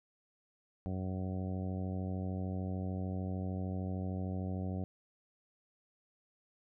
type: harmonic tone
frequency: 93.3 Hz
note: F#2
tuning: 15 cents sharp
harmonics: 1 / 2 / 3 / 4 / 5 / 6 / 7 / 8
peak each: -37 / -39 / -45 / -50 / -51 / -51 / -52 / -52 dBFS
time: 0.86-4.84 s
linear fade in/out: 0 ms
effects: none